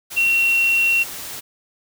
sine tone in noise, 2732 Hz, F7, 39 cents flat, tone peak -14 dBFS, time 0.16-1.04 s, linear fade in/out 20 ms, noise white, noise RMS -32 dBFS, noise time 0.1-1.41 s, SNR +15 dB, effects none

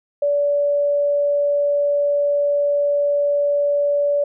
sine tone, 576 Hz, D5, 34 cents flat, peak -15 dBFS, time 0.22-4.24 s, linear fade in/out 5 ms, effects none

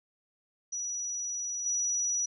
sine tone with level steps, 5860 Hz, F#8, 18 cents flat, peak -32 / -27 dBFS, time 0.72-2.26 s, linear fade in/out 10 ms, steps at 1.66 s, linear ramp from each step 2 ms, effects none

